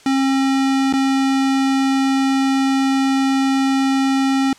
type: tone with dropouts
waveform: square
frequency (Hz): 269.2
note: C4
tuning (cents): +49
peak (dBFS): -15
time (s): 0.06-4.53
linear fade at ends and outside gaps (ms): 2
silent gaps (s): 0.927-0.936
effects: white hiss -46 dBFS RMS until 4.58 s + low-pass 7000 Hz 12 dB/octave